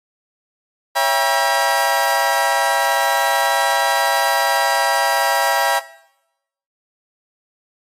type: chord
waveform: 30% pulse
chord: C# diminished seventh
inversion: none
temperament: just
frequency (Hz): 554.4 / 665.2 / 798.3 / 957.9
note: C#5 / E5 / G5 / Bb5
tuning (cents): 0 / +16 / +31 / +47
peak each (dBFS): -21 / -19 / -17 / -16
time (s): 0.95-5.8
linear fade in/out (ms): 20
effects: noise-tail reverb RT60 0.9 s tail -19 dB re dry + AAC 48 kbps